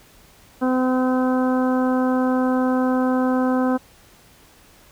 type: harmonic tone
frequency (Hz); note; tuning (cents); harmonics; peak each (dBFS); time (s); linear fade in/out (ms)
255.9; C4; -38; 1 / 2 / 3 / 4 / 5 / 6; -18 / -24 / -28 / -30 / -32 / -34; 0.61-3.78; 20
effects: pink hiss -51 dBFS RMS until 4.91 s